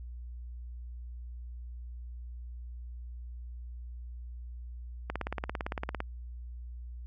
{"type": "click train", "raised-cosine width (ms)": 0.5, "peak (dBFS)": -18, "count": 17, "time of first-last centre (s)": [5.1, 6.004], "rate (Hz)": 17.7, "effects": ["added 60 Hz sine -40 dBFS peak until 7.06 s"]}